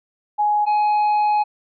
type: tone pair in turn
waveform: sine / triangle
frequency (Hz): 836 / 839.8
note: G#5 / G#5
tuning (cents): +11 / +19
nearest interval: unison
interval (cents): 8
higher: second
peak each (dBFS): -15 / -13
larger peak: second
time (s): 0.38-0.66 / 0.66-1.44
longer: second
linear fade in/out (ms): 20
effects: resampled to 11025 Hz